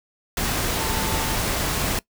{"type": "tone in noise", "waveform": "sine", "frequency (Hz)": 890, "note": "A5", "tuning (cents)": 20, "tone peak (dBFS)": -31, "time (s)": [0.77, 1.35], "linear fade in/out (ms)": 2, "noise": "pink", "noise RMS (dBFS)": -24, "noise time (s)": [0.37, 1.99], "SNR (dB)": -10, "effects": ["noise-tail reverb RT60 0.1 s tail -21 dB re dry"]}